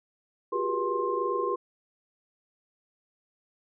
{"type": "tone cluster", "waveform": "sine", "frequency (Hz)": [355.4, 382.7, 405.5, 482.8, 1056], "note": ["F4", "G4", "G#4", "B4", "C6"], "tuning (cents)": [30, -42, -41, -39, 16], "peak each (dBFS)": [-34, -34, -32, -32, -30], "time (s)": [0.52, 1.56], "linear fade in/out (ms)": 10, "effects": []}